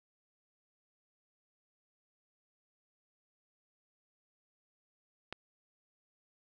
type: click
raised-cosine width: 0.3 ms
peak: -23 dBFS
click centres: 5.326 s
effects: none